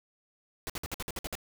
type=noise bursts; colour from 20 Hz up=pink; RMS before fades=-36 dBFS; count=9; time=0.67-1.353 s; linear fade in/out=0 ms; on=27 ms; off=55 ms; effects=none